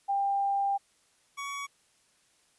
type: tone pair in turn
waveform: sine / 25% pulse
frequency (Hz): 795 / 1124.3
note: G5 / C#6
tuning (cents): +24 / +24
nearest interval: tritone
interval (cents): 600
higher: second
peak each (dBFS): -25 / -31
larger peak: first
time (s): 0.08-0.78 / 1.37-1.67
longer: first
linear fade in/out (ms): 20
effects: white hiss -67 dBFS RMS until 2.58 s + resampled to 24000 Hz